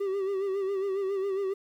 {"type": "tone with vibrato", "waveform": "triangle", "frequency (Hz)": 390, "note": "G4", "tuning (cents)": -9, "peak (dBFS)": -25, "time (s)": [0, 1.54], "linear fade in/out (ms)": 10, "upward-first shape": "sine", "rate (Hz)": 7.3, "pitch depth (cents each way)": 58, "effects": ["10-bit"]}